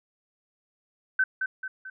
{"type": "tone with echo", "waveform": "sine", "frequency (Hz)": 1530, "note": "G6", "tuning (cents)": -42, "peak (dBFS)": -19, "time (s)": [1.19, 1.24], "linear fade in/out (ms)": 5, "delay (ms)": 220, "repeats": 3, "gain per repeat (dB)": -6, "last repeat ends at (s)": 1.9, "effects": []}